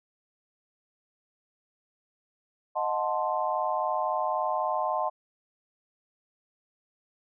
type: chord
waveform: sine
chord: D# diminished seventh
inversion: none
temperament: equal with one note detuned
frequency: 622.3 / 726 / 880 / 1046.5 Hz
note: D#5 / F#5 / A5 / C6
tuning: 0 / -33 / 0 / 0 cents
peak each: -31 dBFS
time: 2.75-5.1 s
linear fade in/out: 20 ms
effects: none